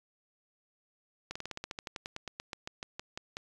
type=slowing click train; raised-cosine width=0.2 ms; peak=-21 dBFS; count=21; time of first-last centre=1.31-3.369 s; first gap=45 ms; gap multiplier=1.08; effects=resampled to 24000 Hz